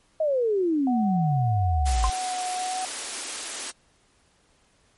sine exponential sweep, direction down, 646 to 50.4 Hz, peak -20 dBFS, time 0.2-2.1 s, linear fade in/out 5 ms
sine tone with vibrato, 740 Hz, F#5, in tune, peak -27 dBFS, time 0.87-2.85 s, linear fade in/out 2 ms, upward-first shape sine, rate 1.1 Hz, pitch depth 19 cents each way
white high-pass noise, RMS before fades -32 dBFS, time 1.85-3.72 s, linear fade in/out 20 ms, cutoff 230 Hz, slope 96 dB/octave
sine tone with exponential decay, 1046.5 Hz, C6, in tune, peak -18 dBFS, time 2.04-2.13 s, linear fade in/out 0 ms, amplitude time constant 19 ms
effects pink hiss -63 dBFS RMS until 4.97 s + MP3 48 kbps

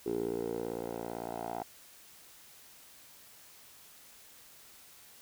10% pulse tone with band-pass filter sweep, 57.8 Hz, A#1, 14 cents flat, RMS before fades -37 dBFS, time 0.06-1.63 s, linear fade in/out 5 ms, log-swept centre 390 to 710 Hz, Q 5.7, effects white hiss -56 dBFS RMS until 5.21 s

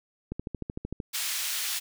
click train, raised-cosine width 3 ms, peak -20 dBFS, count 10, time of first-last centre 0.32-1.002 s, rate 13.2 Hz
pink high-pass noise, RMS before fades -31 dBFS, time 1.13-1.8 s, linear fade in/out 20 ms, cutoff 2500 Hz, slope 12 dB/octave
effects none

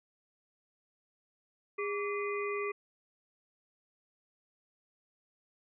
harmonic tone with a mistuned harmonic, 408.6 Hz, G#4, 28 cents flat, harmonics 1 / 3 / 5 / 6, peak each -34 / -39 / -41 / -42 dBFS, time 1.78-2.72 s, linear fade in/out 10 ms, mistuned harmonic 3, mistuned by -100 cents, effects none

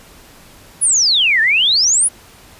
sine exponential two-way sweep, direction down then up, 10548 to 1726 to 10548 Hz, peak -10 dBFS, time 0.81-2.09 s, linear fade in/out 20 ms, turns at 1.41 s, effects pink hiss -43 dBFS RMS until 2.59 s + resampled to 32000 Hz

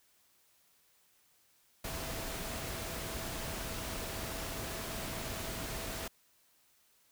sine tone in noise, 657 Hz, E5, 6 cents flat, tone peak -49 dBFS, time 1.84-6.08 s, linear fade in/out 5 ms, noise pink, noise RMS -40 dBFS, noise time 1.84-6.08 s, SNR -12 dB, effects white hiss -69 dBFS RMS until 7.11 s

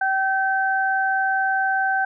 sine tone pair together, 769.6 / 1545 Hz, G5 / G6, -32 / -26 cents, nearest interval octave, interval 1206 cents, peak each -21 dBFS, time 0.01-2.05 s, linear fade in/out 5 ms, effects none

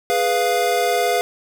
square chord, F diminished, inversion first, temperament equal, 415.3 / 493.9 / 698.5 Hz, Ab4 / Cb5 / F5, 0 / 0 / 0 cents, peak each -24 / -22 / -20 dBFS, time 0.1-1.21 s, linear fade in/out 0 ms, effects none

